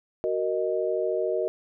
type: chord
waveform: sine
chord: D# minor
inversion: first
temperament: just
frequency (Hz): 373.4 / 466.7 / 622.3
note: F#4 / A#4 / D#5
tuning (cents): +16 / +2 / 0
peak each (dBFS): -28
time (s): 0.24-1.48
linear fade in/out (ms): 0
effects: none